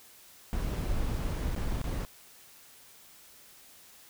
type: noise with dropouts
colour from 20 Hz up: brown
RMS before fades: -31 dBFS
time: 0.53-2.05 s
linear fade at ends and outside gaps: 0 ms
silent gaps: 1.55-1.563 / 1.815-1.841 s
effects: white hiss -55 dBFS RMS until 4.09 s